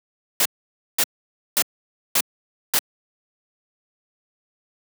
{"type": "noise bursts", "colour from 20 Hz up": "white", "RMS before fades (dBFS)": -18, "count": 5, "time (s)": [0.4, 2.79], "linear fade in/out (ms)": 2, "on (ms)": 54, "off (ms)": 530, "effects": ["high-pass 200 Hz 12 dB/octave"]}